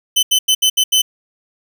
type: tone bursts at uneven times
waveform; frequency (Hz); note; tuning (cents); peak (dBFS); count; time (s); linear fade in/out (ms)
sawtooth; 3039; F#7; +46; -7; 6; 0.16-0.23 / 0.31-0.39 / 0.48-0.55 / 0.62-0.7 / 0.77-0.84 / 0.92-1.02; 10
effects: none